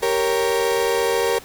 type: chord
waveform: 35% pulse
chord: G diminished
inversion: none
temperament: equal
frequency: 392 / 466.2 / 554.4 Hz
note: G4 / Bb4 / Db5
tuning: 0 / 0 / 0 cents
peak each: -22 / -18 / -24 dBFS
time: 0.02-1.39 s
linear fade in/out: 10 ms
effects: pink hiss -42 dBFS RMS until 1.44 s